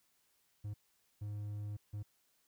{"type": "tone bursts at uneven times", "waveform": "triangle", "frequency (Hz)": 103.83, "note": "G#2", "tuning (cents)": 0, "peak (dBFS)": -37, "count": 3, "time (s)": [[0.64, 0.74], [1.21, 1.77], [1.93, 2.03]], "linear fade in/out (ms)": 10, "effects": ["white hiss -75 dBFS RMS until 2.47 s"]}